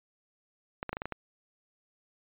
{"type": "clicks", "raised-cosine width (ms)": 0.5, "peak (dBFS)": -19, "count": 7, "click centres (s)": [0.829, 0.893, 0.93, 0.969, 1.019, 1.056, 1.123], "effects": ["resampled to 8000 Hz"]}